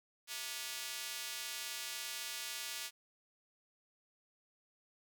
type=tone with high-pass filter; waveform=square; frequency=130.9 Hz; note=C3; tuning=1 cent sharp; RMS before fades=-43 dBFS; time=0.27-2.91 s; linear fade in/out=50 ms; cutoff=2900 Hz; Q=0.71; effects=none